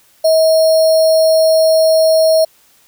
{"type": "tone with sample-and-hold", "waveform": "sine", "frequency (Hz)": 640, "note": "D#5", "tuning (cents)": 49, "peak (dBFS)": -7, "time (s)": [0.24, 2.45], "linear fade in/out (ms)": 10, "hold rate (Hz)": 4900, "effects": ["white hiss -51 dBFS RMS until 2.87 s"]}